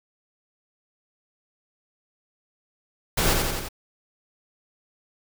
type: noise with echo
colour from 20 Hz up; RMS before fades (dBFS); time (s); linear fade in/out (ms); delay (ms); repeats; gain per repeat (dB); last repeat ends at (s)
pink; -22; 3.17-3.34; 10; 87; 4; -3; 3.688
effects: none